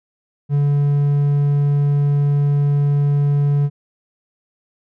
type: tone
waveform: triangle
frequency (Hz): 143.6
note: D3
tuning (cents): -39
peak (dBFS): -11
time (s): 0.49-3.7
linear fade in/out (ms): 50
effects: none